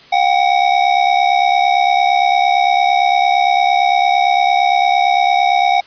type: ring-modulated tone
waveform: square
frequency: 752 Hz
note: F#5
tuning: 28 cents sharp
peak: -8 dBFS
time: 0.12-5.81 s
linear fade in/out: 10 ms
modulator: 34.4 Hz
effects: white hiss -42 dBFS RMS until 5.86 s + resampled to 11025 Hz